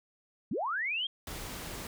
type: linear sweep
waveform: sine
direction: up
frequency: 148.5 to 3276 Hz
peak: -30 dBFS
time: 0.51-1.07 s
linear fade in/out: 5 ms
type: noise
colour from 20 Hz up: pink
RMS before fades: -41 dBFS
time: 1.27-1.87 s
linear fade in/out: 2 ms
effects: none